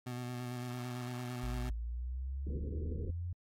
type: tone with vibrato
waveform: 25% pulse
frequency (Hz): 123.47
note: B2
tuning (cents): 0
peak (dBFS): -35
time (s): 0.06-1.7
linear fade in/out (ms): 10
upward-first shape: square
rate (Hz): 8.9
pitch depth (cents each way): 19
type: exponential sweep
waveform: sine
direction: up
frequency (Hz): 51.4 to 89.7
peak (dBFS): -36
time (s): 1.43-3.33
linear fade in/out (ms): 5
type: low-pass noise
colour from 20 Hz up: pink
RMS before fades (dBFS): -42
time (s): 2.46-3.11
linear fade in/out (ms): 10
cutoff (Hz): 500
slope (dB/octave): 96
effects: AAC 48 kbps